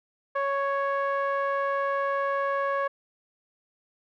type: tone with low-pass filter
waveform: sawtooth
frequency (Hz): 555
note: C#5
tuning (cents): +2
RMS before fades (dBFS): -27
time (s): 0.35-2.88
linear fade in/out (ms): 10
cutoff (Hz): 1400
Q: 3.1
effects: none